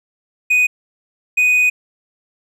triangle tone bursts at uneven times, 2489 Hz, D#7, in tune, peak -9 dBFS, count 2, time 0.5-0.67 / 1.37-1.7 s, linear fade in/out 10 ms, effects none

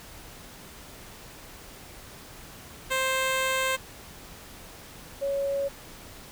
10% pulse / sine tone pair in turn, 525 / 556.2 Hz, C5 / C#5, +6 / +6 cents, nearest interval minor second, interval 100 cents, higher second, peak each -16 / -25 dBFS, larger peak first, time 2.9-3.77 / 5.21-5.69 s, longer first, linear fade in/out 20 ms, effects pink hiss -46 dBFS RMS until 6.31 s

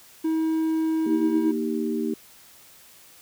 triangle tone, 319.9 Hz, D#4, 48 cents sharp, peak -19 dBFS, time 0.24-1.52 s, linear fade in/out 10 ms
sine chord, Eb major, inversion second, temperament equal, 233.1 / 311.1 / 392 Hz, Bb3 / Eb4 / G4, 0 / 0 / 0 cents, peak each -27 / -28 / -29 dBFS, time 1.06-2.14 s, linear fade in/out 5 ms
effects white hiss -51 dBFS RMS until 3.21 s

